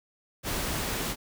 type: noise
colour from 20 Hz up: pink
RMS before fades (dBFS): -31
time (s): 0.43-1.16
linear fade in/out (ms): 50
effects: none